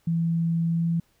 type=tone with pitch glide; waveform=sine; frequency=166.5 to 167.56 Hz; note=E3 to E3; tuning=+18 to +29 cents; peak=-21 dBFS; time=0.07-1 s; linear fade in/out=5 ms; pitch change=+11 cents; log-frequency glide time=0.67-0.88 s; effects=pink hiss -66 dBFS RMS until 1.2 s

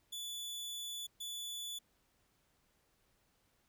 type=tone bursts at uneven times; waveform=sawtooth; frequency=3460 Hz; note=A7; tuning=30 cents flat; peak=-38 dBFS; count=2; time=0.12-1.07 / 1.2-1.79 s; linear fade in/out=10 ms; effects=pink hiss -75 dBFS RMS until 3.68 s

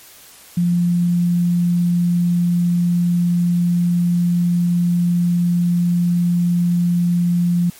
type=tone; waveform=sine; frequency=174.4 Hz; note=F3; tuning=2 cents flat; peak=-13 dBFS; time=0.57-7.7 s; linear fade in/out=5 ms; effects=white hiss -43 dBFS RMS until 7.79 s + MP3 64 kbps

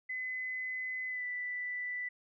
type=tone with pitch glide; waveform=sine; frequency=2025 to 1981 Hz; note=B6 to B6; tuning=+43 to +5 cents; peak=-35 dBFS; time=0.09-2.09 s; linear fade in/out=10 ms; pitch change=-38 cents; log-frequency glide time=1.07-1.25 s; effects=none

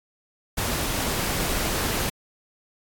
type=noise; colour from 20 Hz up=pink; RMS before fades=-26 dBFS; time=0.57-2.1 s; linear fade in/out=10 ms; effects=AAC 64 kbps

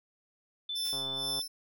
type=tone; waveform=sine; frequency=3520 Hz; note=A7; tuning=in tune; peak=-33 dBFS; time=0.69-1.42 s; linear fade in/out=5 ms
type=tone with tremolo; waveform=sawtooth; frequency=5310 Hz; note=E8; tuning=12 cents sharp; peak=-31 dBFS; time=0.75-1.48 s; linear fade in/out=10 ms; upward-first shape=sine; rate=2.1 Hz; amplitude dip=95%
type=noise with exponential decay; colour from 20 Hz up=white; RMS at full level=-45 dBFS; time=0.85-1.26 s; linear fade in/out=1 ms; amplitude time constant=87 ms
type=click train; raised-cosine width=1 ms; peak=-30 dBFS; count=63; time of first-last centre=0.93-1.393 s; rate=134 Hz
effects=none

